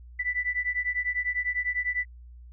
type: beating tone pair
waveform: sine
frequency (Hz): 1975 / 1985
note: B6 / B6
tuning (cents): 0 / +8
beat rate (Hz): 10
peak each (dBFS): -29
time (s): 0.19-2.05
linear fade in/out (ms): 10
effects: added 60 Hz sine -44 dBFS peak until 2.52 s